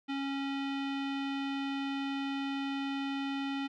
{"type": "tone with low-pass filter", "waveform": "square", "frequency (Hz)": 275.3, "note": "C#4", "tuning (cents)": -12, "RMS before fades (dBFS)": -35, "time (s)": [0.08, 3.68], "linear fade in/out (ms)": 20, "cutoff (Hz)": 3100, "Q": 2.2, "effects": []}